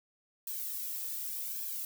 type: noise with flanger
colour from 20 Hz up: violet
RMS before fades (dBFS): -38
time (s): 0.47-1.85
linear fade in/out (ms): 2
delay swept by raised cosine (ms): 1.2 to 2.3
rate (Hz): 0.87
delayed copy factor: +0.95
effects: none